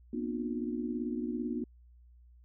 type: tone cluster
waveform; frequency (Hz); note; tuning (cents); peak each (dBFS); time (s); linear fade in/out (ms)
sine; 238.9 / 256.9 / 301.9 / 357; A#3 / C4 / D4 / F4; +43 / -32 / +48 / +38; -35 / -40 / -38 / -40; 0.13-1.64; 5
effects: added 60 Hz sine -55 dBFS peak until 2.44 s